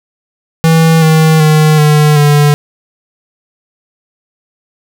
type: tone with pitch steps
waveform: square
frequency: 162.5 / 158.42 / 154.45 / 150.57 / 146.79 Hz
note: E3 / D#3 / D#3 / D3 / D3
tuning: -24 / +32 / -12 / +44 / 0 cents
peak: -5 dBFS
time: 0.64-2.54 s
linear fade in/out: 0 ms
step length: 380 ms
effects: none